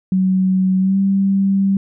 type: tone with pitch glide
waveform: sine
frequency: 187.5 to 195.35 Hz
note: F#3 to G3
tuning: +23 to -6 cents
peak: -12 dBFS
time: 0.12-1.77 s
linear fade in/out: 2 ms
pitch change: +71 cents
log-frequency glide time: 0.79-0.98 s
effects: none